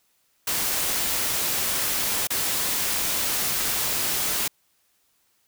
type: noise with dropouts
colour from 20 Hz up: white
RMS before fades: -25 dBFS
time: 0.47-4.48 s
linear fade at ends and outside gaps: 5 ms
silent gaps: 2.272-2.303 s
effects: white hiss -67 dBFS RMS until 5.47 s